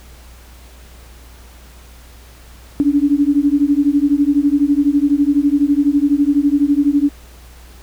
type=beating tone pair; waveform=sine; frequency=281 / 293 Hz; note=C#4 / D4; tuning=+24 / -4 cents; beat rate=12 Hz; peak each=-14 dBFS; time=2.8-7.09 s; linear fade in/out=0 ms; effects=added 60 Hz sine -39 dBFS peak until 7.82 s + pink hiss -45 dBFS RMS until 7.82 s